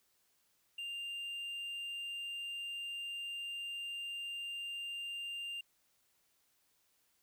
triangle tone, 2794 Hz, F7, in tune, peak -38 dBFS, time 0.78-5.61 s, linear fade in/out 5 ms, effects white hiss -75 dBFS RMS until 7.22 s

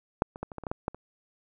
clicks, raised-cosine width 1 ms, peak -8 / -26 / -19 / -26 / -22 / -26 / -19 / -16 / -14 / -28 dBFS, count 10, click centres 0.221 / 0.359 / 0.43 / 0.518 / 0.583 / 0.637 / 0.668 / 0.715 / 0.881 / 0.946 s, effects none

